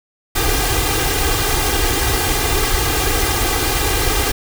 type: noise with comb filter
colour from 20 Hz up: pink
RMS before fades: -17 dBFS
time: 0.35-4.32 s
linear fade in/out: 10 ms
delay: 2.5 ms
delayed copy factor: +0.95
effects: none